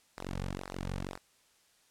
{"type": "tone with flanger", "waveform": "sawtooth", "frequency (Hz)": 46.25, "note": "F#1", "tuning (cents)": 0, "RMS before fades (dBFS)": -39, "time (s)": [0.17, 1.18], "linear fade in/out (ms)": 10, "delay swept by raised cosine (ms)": [0.31, 3.11], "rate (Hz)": 2, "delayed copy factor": -0.95, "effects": ["white hiss -67 dBFS RMS until 1.9 s", "low-pass 10000 Hz 12 dB/octave"]}